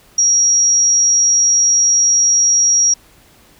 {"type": "tone", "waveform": "sine", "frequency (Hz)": 5670, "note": "F8", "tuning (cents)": 25, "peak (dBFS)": -9, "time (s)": [0.18, 2.94], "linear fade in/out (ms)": 5, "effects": ["pink hiss -48 dBFS RMS until 3.59 s"]}